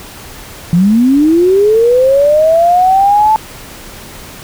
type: linear sweep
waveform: sine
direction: up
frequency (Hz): 164.81 to 880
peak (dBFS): -5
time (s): 0.73-3.36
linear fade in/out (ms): 0
effects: pink hiss -31 dBFS RMS until 4.43 s